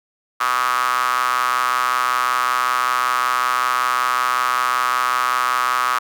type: tone with high-pass filter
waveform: sawtooth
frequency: 125.3 Hz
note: B2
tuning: 25 cents sharp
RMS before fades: -19 dBFS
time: 0.4-5.99 s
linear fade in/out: 10 ms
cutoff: 1200 Hz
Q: 7.1
effects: none